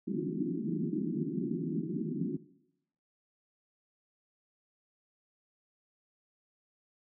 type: band-pass noise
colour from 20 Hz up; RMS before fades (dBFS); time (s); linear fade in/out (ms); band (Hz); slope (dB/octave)
pink; -34; 0.07-2.37; 10; 150 to 370; 96
effects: noise-tail reverb RT60 0.8 s tail -18 dB re dry